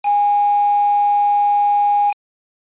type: tone with quantisation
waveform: sine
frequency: 820 Hz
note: G#5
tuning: 22 cents flat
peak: -12 dBFS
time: 0.03-2.14 s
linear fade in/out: 50 ms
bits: 4
effects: resampled to 8000 Hz